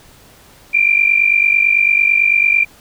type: tone pair together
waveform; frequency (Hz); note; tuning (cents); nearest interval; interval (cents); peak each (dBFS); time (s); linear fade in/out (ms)
sine; 2346 / 2395; D7 / D7; -2 / +33; unison; 35; -13 / -12; 0.73-2.65; 20
effects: pink hiss -45 dBFS RMS until 2.8 s